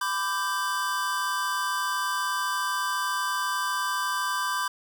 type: chord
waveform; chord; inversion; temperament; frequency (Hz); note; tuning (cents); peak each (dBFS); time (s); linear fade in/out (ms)
square; G major; first; equal with one note detuned; 1002.7 / 1174.7 / 1568; B5 / D6 / G6; +26 / 0 / 0; -31; 0.01-4.68; 5
effects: none